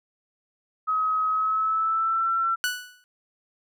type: tone with pitch glide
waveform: sine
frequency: 1272 to 1347.6 Hz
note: D#6 to E6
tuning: +38 to +38 cents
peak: -21 dBFS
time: 0.87-2.56 s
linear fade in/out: 20 ms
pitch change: +100 cents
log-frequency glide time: 1.29-2.31 s
type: tone with exponential decay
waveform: sawtooth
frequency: 1480 Hz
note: F#6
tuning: in tune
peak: -17 dBFS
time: 2.64-3.04 s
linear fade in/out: 0 ms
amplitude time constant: 86 ms
effects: none